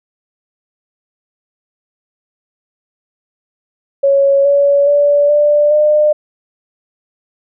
sine tone with pitch steps, 554.4 / 566 / 577.9 / 590.1 / 602.5 Hz, C#5 / C#5 / D5 / D5 / D5, 0 / +36 / -28 / +8 / +44 cents, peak -7 dBFS, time 4.03-6.13 s, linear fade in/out 10 ms, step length 420 ms, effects none

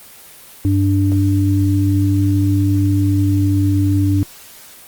sine tone pair together, 98.01 / 293.7 Hz, G2 / D4, 0 / 0 cents, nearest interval octave + perfect fifth, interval 1900 cents, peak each -13 / -16 dBFS, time 0.65-4.23 s, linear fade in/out 0 ms, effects white hiss -40 dBFS RMS until 4.87 s + Opus 24 kbps

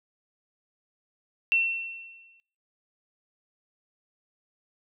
sine tone with exponential decay, 2705 Hz, E7, 44 cents sharp, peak -18 dBFS, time 1.52-2.4 s, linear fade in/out 0 ms, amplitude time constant 190 ms, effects noise-tail reverb RT60 0.9 s tail -26 dB re dry

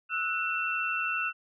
sine tone cluster, 1310 / 1472 / 2694 Hz, E6 / F#6 / E7, -11 / -9 / +37 cents, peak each -34 / -33 / -30 dBFS, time 0.09-1.33 s, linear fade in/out 50 ms, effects none

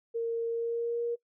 sine tone with pitch glide, 461.5 to 471.5 Hz, A#4 to A#4, -17 to +20 cents, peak -28 dBFS, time 0.14-1.16 s, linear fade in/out 20 ms, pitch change +37 cents, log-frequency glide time 0.48-1.03 s, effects noise-tail reverb RT60 0.1 s tail -21 dB re dry

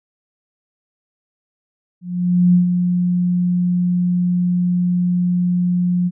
sine tone with ADSR envelope, 178 Hz, F3, 33 cents sharp, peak -8 dBFS, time 2.01-6.11 s, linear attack 530 ms, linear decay 120 ms, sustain -6 dB, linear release 42 ms, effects none

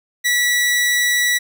sawtooth tone, 1948 Hz, B6, 24 cents flat, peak -11 dBFS, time 0.24-1.39 s, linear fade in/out 20 ms, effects none

